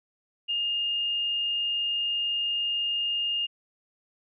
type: tone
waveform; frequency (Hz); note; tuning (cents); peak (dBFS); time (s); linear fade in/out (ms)
sine; 2829; F7; +22; -25; 0.48-3.47; 20
effects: none